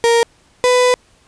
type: tone pair in turn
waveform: 35% pulse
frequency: 466.2 / 498.3 Hz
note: A#4 / B4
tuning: 0 / +15 cents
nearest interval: minor second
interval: 115 cents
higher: second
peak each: -8 dBFS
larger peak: neither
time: 0.04-0.23 / 0.64-0.94 s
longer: second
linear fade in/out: 0 ms
effects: pink hiss -53 dBFS RMS until 1.27 s + resampled to 22050 Hz